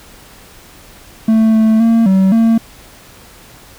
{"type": "tone with pitch steps", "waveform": "triangle", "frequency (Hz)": [221.5, 220.2, 228.3, 190.7, 226.9], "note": ["A3", "A3", "A#3", "G3", "A#3"], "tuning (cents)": [12, 2, -36, -47, -47], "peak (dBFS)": -5, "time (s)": [1.28, 2.58], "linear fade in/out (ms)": 5, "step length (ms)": 260, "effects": ["pink hiss -40 dBFS RMS until 3.78 s"]}